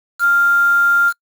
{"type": "tone with quantisation", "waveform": "sine", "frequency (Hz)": 1396, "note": "F6", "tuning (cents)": -1, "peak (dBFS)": -10, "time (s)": [0.19, 1.13], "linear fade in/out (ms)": 50, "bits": 5, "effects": ["noise-tail reverb RT60 0.1 s tail -26 dB re dry"]}